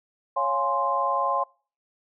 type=chord; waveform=sine; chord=Db major seventh; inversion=none; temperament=equal; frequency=554.4 / 698.5 / 830.6 / 1046.5 Hz; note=Db5 / F5 / Ab5 / C6; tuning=0 / 0 / 0 / 0 cents; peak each=-29 / -30 / -29 / -24 dBFS; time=0.36-1.44 s; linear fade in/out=10 ms; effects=noise-tail reverb RT60 0.4 s tail -25 dB re dry